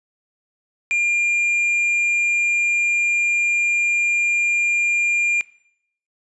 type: tone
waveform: triangle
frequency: 2400 Hz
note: D7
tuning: 37 cents sharp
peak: -15 dBFS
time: 0.91-5.41 s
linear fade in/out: 0 ms
effects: noise-tail reverb RT60 0.7 s tail -20 dB re dry + resampled to 22050 Hz